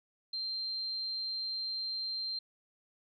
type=tone; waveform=sine; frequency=4156 Hz; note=C8; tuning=12 cents flat; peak=-34 dBFS; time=0.33-2.39 s; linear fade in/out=5 ms; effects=none